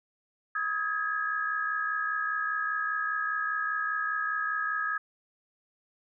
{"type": "tone cluster", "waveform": "sine", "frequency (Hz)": [1267, 1646, 1711], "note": ["D#6", "G#6", "A6"], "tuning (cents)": [31, -16, -49], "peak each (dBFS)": [-31, -31, -36], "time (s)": [0.55, 4.98], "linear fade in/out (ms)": 5, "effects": []}